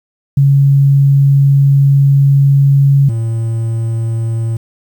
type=tone pair in turn; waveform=sine / triangle; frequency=139 / 113.8 Hz; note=C#3 / A#2; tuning=+5 / -41 cents; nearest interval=minor third; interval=346 cents; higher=first; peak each=-5 / -11 dBFS; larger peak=first; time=0.37-3.09 / 3.09-4.57 s; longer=first; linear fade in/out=5 ms; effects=7-bit